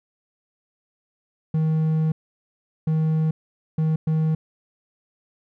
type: tone bursts at uneven times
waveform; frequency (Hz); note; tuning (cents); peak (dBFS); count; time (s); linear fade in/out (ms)
triangle; 157.9; D#3; +26; -16; 4; 1.54-2.12 / 2.87-3.31 / 3.78-3.96 / 4.07-4.35; 5
effects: none